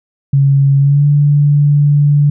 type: tone with pitch glide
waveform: sine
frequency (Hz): 138.59 to 145.4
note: C#3 to D3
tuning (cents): 0 to -17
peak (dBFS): -6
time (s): 0.33-2.3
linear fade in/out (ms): 5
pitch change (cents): +83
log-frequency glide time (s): 0.78-1.06
effects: none